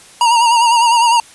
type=tone with vibrato; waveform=square; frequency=937 Hz; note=A#5; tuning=9 cents sharp; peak=-9 dBFS; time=0.21-1.2 s; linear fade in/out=2 ms; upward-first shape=sine; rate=9.9 Hz; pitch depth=57 cents each way; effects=white hiss -41 dBFS RMS until 1.34 s + resampled to 24000 Hz